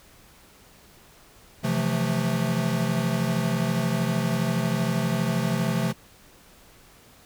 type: chord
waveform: square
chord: F major seventh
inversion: second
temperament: equal with one note detuned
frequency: 130.81 / 164.81 / 177.36 / 220 Hz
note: C3 / E3 / F3 / A3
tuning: 0 / 0 / +27 / 0 cents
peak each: -29 dBFS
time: 1.63-5.93 s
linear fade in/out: 20 ms
effects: pink hiss -53 dBFS RMS until 7.25 s